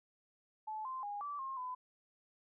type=tone with pitch steps; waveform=sine; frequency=865 / 1041 / 819 / 1159 / 1068 / 1007 Hz; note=A5 / C6 / G#5 / D6 / C6 / B5; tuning=-30 / -9 / -24 / -23 / +35 / +33 cents; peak=-39 dBFS; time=0.67-1.75 s; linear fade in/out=10 ms; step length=180 ms; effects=none